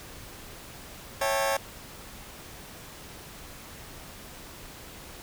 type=chord; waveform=sawtooth; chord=A dominant seventh; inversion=first; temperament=just; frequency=550 / 660 / 792 / 880 Hz; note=C#5 / E5 / G5 / A5; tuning=-14 / +2 / +18 / 0 cents; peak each=-23 / -29 / -28 / -28 dBFS; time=1.21-1.57 s; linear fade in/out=5 ms; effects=pink hiss -45 dBFS RMS until 5.22 s